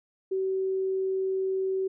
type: tone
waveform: sine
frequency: 380.9 Hz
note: G4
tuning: 50 cents flat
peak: -25 dBFS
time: 0.31-1.88 s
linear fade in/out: 10 ms
effects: none